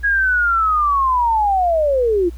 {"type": "linear sweep", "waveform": "sine", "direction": "down", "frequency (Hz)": [1661.2, 329.6], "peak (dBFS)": -13, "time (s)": [0.03, 2.3], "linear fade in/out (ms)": 20, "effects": ["added 60 Hz sine -29 dBFS peak until 2.37 s", "pink hiss -51 dBFS RMS until 2.37 s"]}